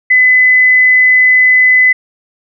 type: tone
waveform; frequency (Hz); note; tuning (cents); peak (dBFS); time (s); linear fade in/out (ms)
sine; 2013; B6; +33; -4; 0.1-1.93; 10
effects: none